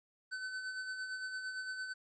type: tone with tremolo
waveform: square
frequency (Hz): 1518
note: F#6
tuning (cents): +44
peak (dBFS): -38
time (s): 0.31-1.94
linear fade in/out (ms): 20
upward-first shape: sine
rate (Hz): 8.8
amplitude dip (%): 45
effects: resampled to 16000 Hz + 13-bit